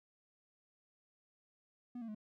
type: tone with pitch steps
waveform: triangle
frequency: 244.4 / 228 / 212.8 Hz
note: B3 / A#3 / G#3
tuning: -18 / -38 / +42 cents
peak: -40 dBFS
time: 1.95-2.148 s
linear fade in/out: 5 ms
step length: 66 ms
effects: none